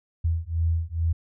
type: beating tone pair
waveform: sine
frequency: 81.6 / 83.9 Hz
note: E2 / E2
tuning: -17 / +31 cents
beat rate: 2.3 Hz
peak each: -25 dBFS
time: 0.24-1.13 s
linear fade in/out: 10 ms
effects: none